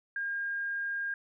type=tone; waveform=sine; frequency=1614 Hz; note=G#6; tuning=50 cents flat; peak=-31 dBFS; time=0.16-1.14 s; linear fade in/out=2 ms; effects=none